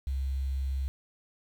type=tone with quantisation; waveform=sine; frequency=67.1 Hz; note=C2; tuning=44 cents sharp; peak=-28 dBFS; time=0.07-0.88 s; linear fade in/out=0 ms; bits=9; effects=none